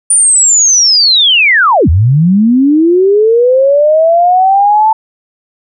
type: linear two-way sweep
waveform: sine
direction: down then up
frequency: 9397 to 74 to 888 Hz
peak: -4 dBFS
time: 0.1-4.93 s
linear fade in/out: 5 ms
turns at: 1.89 s
effects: none